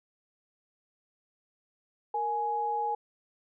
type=tone pair together; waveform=sine; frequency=465.1 / 836 Hz; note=A#4 / G#5; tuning=-4 / +11 cents; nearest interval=minor seventh; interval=1015 cents; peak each=-36 / -28 dBFS; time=2.14-2.95 s; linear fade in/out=5 ms; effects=none